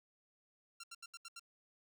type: tone bursts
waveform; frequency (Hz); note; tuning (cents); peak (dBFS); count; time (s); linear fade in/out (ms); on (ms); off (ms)
10% pulse; 1370; F6; -34; -40; 6; 0.8-1.396; 5; 36; 76
effects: none